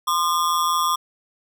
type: ring-modulated tone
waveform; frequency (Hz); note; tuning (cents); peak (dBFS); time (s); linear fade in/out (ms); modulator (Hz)
square; 1126; C#6; +27; -16; 0.07-0.96; 10; 82.7
effects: none